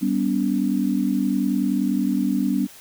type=chord; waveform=sine; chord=G major; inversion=none; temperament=equal with one note detuned; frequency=196 / 246.9 / 286.1 Hz; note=G3 / B3 / D4; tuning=0 / 0 / -45 cents; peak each=-23 dBFS; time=0.01-2.67 s; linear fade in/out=20 ms; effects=white hiss -45 dBFS RMS until 2.8 s